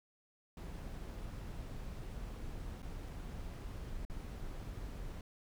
brown noise with dropouts, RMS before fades -44 dBFS, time 0.57-5.21 s, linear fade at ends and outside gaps 2 ms, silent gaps 2.821-2.827 / 4.051-4.098 s, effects none

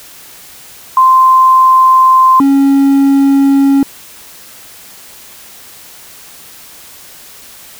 sine / triangle tone pair in turn, 1041 / 275.7 Hz, C6 / C#4, -9 / -9 cents, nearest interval octave + major seventh, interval 2300 cents, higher first, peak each -3 dBFS, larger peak neither, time 0.97-2.4 / 2.4-3.83 s, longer neither, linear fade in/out 2 ms, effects white hiss -35 dBFS RMS until 7.79 s

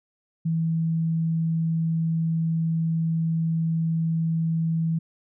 sine tone, 163.2 Hz, E3, 17 cents flat, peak -21 dBFS, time 0.45-4.99 s, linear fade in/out 10 ms, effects none

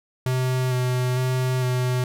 square tone with vibrato, 127.1 Hz, C3, 50 cents flat, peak -21 dBFS, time 0.26-2.04 s, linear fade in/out 2 ms, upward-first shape square, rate 1.1 Hz, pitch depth 15 cents each way, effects none

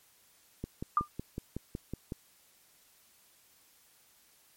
click train, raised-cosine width 3 ms, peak -23 dBFS, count 9, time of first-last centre 0.64-2.121 s, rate 5.4 Hz
sine tone with exponential decay, 1200 Hz, D6, 37 cents sharp, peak -19 dBFS, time 0.97-1.08 s, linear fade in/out 2 ms, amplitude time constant 22 ms
effects white hiss -64 dBFS RMS until 4.56 s + MP3 64 kbps

